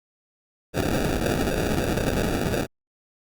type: noise with sample-and-hold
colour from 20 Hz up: blue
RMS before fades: -24 dBFS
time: 0.73-2.67 s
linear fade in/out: 50 ms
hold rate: 1050 Hz
effects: Opus 48 kbps